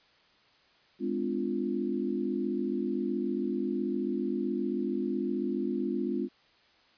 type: chord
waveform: sine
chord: D half-diminished seventh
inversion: second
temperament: equal with one note detuned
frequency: 207.7 / 255.1 / 293.7 / 349.2 Hz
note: Ab3 / C4 / D4 / F4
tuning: 0 / -44 / 0 / 0 cents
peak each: -34 / -33 / -36 / -33 dBFS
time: 0.99-6.29 s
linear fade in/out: 50 ms
effects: white hiss -63 dBFS RMS until 6.97 s + resampled to 11025 Hz